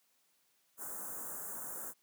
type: band-stop noise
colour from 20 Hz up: white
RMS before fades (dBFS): -43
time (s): 0.77-1.94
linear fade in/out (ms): 50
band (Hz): 1600 to 6900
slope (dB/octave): 48
effects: white hiss -74 dBFS RMS until 2.02 s + high-pass 150 Hz 12 dB/octave